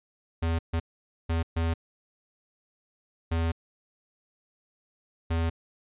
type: tone bursts at uneven times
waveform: square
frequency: 82.6 Hz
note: E2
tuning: 4 cents sharp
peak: -25 dBFS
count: 6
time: 0.42-0.59 / 0.73-0.8 / 1.29-1.43 / 1.56-1.74 / 3.31-3.52 / 5.3-5.5 s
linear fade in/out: 10 ms
effects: resampled to 8000 Hz